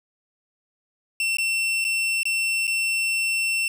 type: tone with dropouts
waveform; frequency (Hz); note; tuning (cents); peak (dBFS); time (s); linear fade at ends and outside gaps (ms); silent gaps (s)
40% pulse; 2700; E7; +41; -20; 1.2-3.68; 2; 1.37-1.384 / 1.843-1.849 / 2.232-2.254 / 2.67-2.677
effects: none